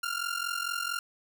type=ring-modulated tone; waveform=sawtooth; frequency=1396.9 Hz; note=F6; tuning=in tune; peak=-24 dBFS; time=0.03-0.99 s; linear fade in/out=2 ms; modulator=22.2 Hz; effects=none